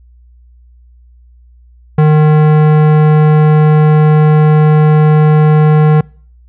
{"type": "tone with tanh clipping", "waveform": "sine", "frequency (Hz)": 153, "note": "D#3", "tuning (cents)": -29, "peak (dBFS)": -6, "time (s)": [1.98, 6.01], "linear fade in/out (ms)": 5, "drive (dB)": 18, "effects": ["noise-tail reverb RT60 0.5 s tail -26 dB re dry", "added 60 Hz sine -39 dBFS peak until 6.48 s"]}